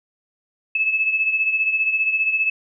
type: beating tone pair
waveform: sine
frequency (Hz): 2602 / 2617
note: E7 / E7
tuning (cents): -23 / -13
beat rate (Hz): 15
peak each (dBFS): -18 / -25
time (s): 0.75-2.5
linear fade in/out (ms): 5
effects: none